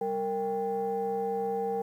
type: tone cluster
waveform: sine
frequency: 196.4 / 461.5 / 792 Hz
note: G3 / A#4 / G5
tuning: +4 / -17 / +18 cents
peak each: -38 / -29 / -32 dBFS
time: 0.01-1.82 s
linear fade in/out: 5 ms
effects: tanh soft clip ceiling -21 dBFS + 10-bit